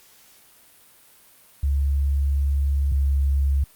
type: tone pair in turn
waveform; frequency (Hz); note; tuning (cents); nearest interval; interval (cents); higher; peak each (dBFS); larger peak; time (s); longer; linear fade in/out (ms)
sine; 69.9 / 69.22; C#2 / C#2; +15 / -2; unison; 17; first; -18 / -17; second; 1.63-2.92 / 2.92-3.64; first; 5
effects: white hiss -53 dBFS RMS until 3.75 s + Opus 48 kbps